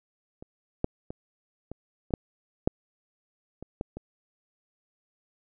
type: clicks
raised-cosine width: 2 ms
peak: -29 / -11 / -23 / -24 / -30 / -10 / -8 / -26 / -17 / -24 dBFS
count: 10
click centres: 0.425 / 0.844 / 1.105 / 1.716 / 2.107 / 2.138 / 2.675 / 3.626 / 3.811 / 3.97 s
effects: none